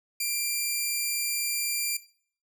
10% pulse tone, 2376 Hz, D7, 20 cents sharp, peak -18 dBFS, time 0.2-1.97 s, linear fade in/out 5 ms, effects noise-tail reverb RT60 0.5 s tail -17 dB re dry

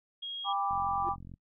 sine tone, 3275 Hz, G#7, 25 cents flat, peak -36 dBFS, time 0.22-0.53 s, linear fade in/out 10 ms
sine chord, G major, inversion none, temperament equal with one note detuned, 797.7 / 987.8 / 1174.7 Hz, G5 / B5 / D6, +30 / 0 / 0 cents, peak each -31 / -37 / -32 dBFS, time 0.44-1.16 s, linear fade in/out 50 ms
click train, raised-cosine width 5 ms, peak -35 dBFS, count 29, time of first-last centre 0.71-1.339 s, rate 44.5 Hz
triangle tone with exponential growth, 349.2 Hz, F4, in tune, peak -32 dBFS, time 0.98-1.09 s, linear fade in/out 1 ms, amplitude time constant 22 ms
effects noise-tail reverb RT60 0.1 s tail -23 dB re dry

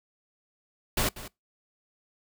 pink noise with echo, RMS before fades -26 dBFS, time 0.97-1.09 s, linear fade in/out 5 ms, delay 190 ms, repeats 1, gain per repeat -15 dB, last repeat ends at 1.28 s, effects noise-tail reverb RT60 0.2 s tail -24 dB re dry

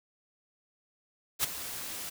white noise with ADSR envelope, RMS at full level -26 dBFS, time 1.39-2.1 s, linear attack 48 ms, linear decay 14 ms, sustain -13 dB, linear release 13 ms, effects none

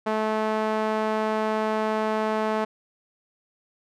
sawtooth tone with band-pass filter, 217 Hz, A3, 24 cents flat, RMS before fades -25 dBFS, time 0.06-2.65 s, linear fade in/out 10 ms, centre 800 Hz, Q 1, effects none

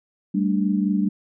sine chord, G suspended second, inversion none, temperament just, 196 / 220.5 / 294 Hz, G3 / A3 / D4, 0 / +4 / +2 cents, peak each -20 / -25 / -25 dBFS, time 0.34-1.09 s, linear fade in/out 10 ms, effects none

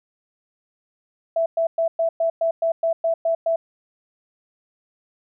sine tone bursts, 661 Hz, E5, 5 cents sharp, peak -17 dBFS, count 11, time 1.36-3.56 s, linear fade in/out 5 ms, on 100 ms, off 110 ms, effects none

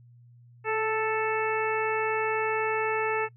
harmonic tone with a mistuned harmonic, 440 Hz, A4, in tune, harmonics 1 / 2 / 3 / 4 / 5 / 6, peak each -28 / -31 / -33 / -34 / -35 / -36 dBFS, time 0.64-3.29 s, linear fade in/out 50 ms, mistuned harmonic 1, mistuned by -16 cents, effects noise-tail reverb RT60 0.1 s tail -24 dB re dry + added 120 Hz sine -51 dBFS peak until 3.36 s

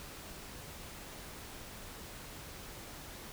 silence, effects pink hiss -48 dBFS RMS until 3.32 s

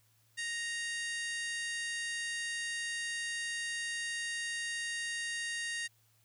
harmonic tone, 932.3 Hz, A#5, in tune, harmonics 2 / 3 / 4 / 5 / 6 / 7 / 8 / 9 / 10, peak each -37 / -44 / -46 / -47 / -52 / -47 / -51 / -56 / -46 dBFS, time 0.37-5.88 s, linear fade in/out 20 ms, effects added 111 Hz sine -70 dBFS peak until 6.24 s + white hiss -71 dBFS RMS until 6.24 s

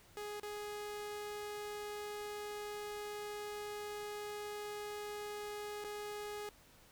sawtooth tone with dropouts, 416.1 Hz, G#4, 3 cents sharp, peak -38 dBFS, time 0.17-6.49 s, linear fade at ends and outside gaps 1 ms, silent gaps 0.398-0.431 / 5.841-5.846 s, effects pink hiss -63 dBFS RMS until 6.91 s

